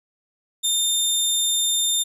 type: tone with vibrato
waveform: 20% pulse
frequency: 3620 Hz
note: A7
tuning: 48 cents sharp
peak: -13 dBFS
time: 0.63-2.04 s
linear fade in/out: 20 ms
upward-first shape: sine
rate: 20 Hz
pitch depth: 10 cents each way
effects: none